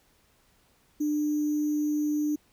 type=tone with sample-and-hold; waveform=sine; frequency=299 Hz; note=D4; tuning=31 cents sharp; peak=-24 dBFS; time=1-2.36 s; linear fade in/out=10 ms; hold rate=6300 Hz; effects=pink hiss -65 dBFS RMS until 2.52 s